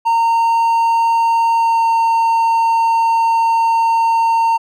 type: tone with pitch glide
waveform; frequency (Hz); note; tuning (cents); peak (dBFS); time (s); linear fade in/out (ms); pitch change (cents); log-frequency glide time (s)
triangle; 919 to 913.7; A#5 to A#5; -25 to -35; -9; 0.05-4.58; 20; -10; 1.52-1.86
effects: none